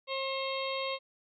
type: harmonic tone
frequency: 536 Hz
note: C5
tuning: 42 cents sharp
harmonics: 1 / 2 / 4 / 5 / 6 / 7 / 8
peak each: -35 / -38 / -41 / -42 / -43 / -43 / -44 dBFS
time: 0.07-0.99 s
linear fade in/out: 50 ms
effects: none